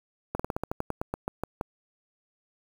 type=slowing click train; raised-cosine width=1 ms; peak=-15 dBFS; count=14; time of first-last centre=0.35-1.611 s; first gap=45 ms; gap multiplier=1.12; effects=7-bit